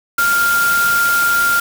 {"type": "tone in noise", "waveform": "sine", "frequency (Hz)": 1396.9, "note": "F6", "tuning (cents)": 0, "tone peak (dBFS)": -12, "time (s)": [0.18, 1.6], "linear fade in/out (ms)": 5, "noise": "white", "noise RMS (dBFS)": -22, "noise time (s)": [0.18, 1.6], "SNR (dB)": 7, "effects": []}